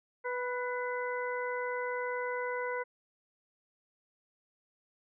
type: harmonic tone with a mistuned harmonic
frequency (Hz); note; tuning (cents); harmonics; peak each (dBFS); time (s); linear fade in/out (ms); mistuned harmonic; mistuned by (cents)
493.9; B4; 0; 1 / 2 / 3 / 4; -35 / -38 / -40 / -41; 0.24-2.84; 20; 4; +34
effects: none